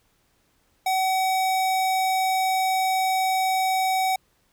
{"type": "tone", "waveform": "square", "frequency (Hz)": 756, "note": "F#5", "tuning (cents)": 37, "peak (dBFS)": -21, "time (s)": [0.86, 4.16], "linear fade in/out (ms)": 5, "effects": ["pink hiss -66 dBFS RMS until 4.52 s"]}